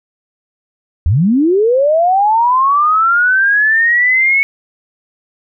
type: linear sweep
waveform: sine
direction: up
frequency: 69.3 to 2221 Hz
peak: -8 dBFS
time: 1.06-4.43 s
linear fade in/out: 0 ms
effects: none